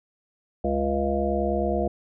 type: harmonic tone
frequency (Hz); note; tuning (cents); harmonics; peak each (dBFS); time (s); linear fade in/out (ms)
69.3; C#2; 0; 1 / 3 / 5 / 7 / 9 / 10; -29 / -29 / -29 / -29 / -29 / -29; 0.64-1.88; 5
effects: none